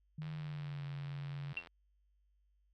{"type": "tone with pitch glide", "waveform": "sine", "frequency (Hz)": [154, 141.22], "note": ["D#3", "C#3"], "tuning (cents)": [-17, 33], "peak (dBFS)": -40, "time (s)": [0.18, 1.53], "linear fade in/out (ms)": 5, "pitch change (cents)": -150, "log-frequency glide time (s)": [0.3, 0.84]}
{"type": "click train", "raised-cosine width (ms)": 0.3, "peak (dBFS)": -37, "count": 124, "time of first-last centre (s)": [0.22, 1.672], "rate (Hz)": 84.7}
{"type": "tone with exponential decay", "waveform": "sine", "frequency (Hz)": 2723, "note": "F7", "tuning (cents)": -44, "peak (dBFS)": -32, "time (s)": [1.57, 1.66], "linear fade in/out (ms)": 1, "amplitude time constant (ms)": 18}
{"effects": ["added 50 Hz sine -70 dBFS peak until 2.73 s"]}